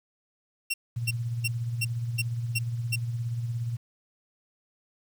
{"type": "tone bursts", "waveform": "sawtooth", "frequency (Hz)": 2733, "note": "F7", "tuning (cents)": -38, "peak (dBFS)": -22, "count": 7, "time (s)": [0.7, 2.96], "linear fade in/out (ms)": 10, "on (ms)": 40, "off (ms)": 330}
{"type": "tone with tremolo", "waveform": "sine", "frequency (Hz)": 117.8, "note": "A#2", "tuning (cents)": 19, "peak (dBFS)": -26, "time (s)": [0.96, 3.77], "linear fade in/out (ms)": 10, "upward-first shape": "sine", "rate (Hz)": 17, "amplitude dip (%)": 45}
{"effects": ["9-bit"]}